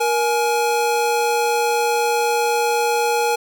square tone pair together, 472 / 840 Hz, A#4 / G#5, +22 / +19 cents, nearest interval minor seventh, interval 997 cents, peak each -20 dBFS, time 0-3.36 s, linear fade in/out 10 ms, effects none

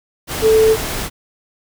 sine tone in noise, 440 Hz, A4, in tune, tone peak -8 dBFS, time 0.41-0.77 s, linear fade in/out 50 ms, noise pink, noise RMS -23 dBFS, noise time 0.27-1.1 s, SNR +12 dB, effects none

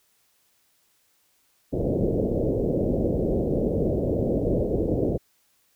white low-pass noise, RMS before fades -24 dBFS, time 1.72-5.18 s, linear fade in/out 20 ms, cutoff 560 Hz, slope 48 dB/octave, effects white hiss -66 dBFS RMS until 5.75 s

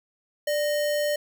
sine tone with sample-and-hold, 590 Hz, D5, 8 cents sharp, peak -22 dBFS, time 0.47-1.16 s, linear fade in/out 5 ms, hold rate 2450 Hz, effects none

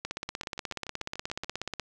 two click trains, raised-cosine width 0.2 ms, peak -16 / -23 dBFS, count 30 / 9, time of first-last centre 0.05-1.797 / 0.29-1.444 s, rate 16.6 / 6.93 Hz, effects none

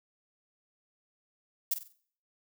violet noise with echo, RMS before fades -28 dBFS, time 1.71-1.74 s, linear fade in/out 5 ms, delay 47 ms, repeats 4, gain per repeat -9 dB, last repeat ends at 1.928 s, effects noise-tail reverb RT60 0.5 s tail -18 dB re dry

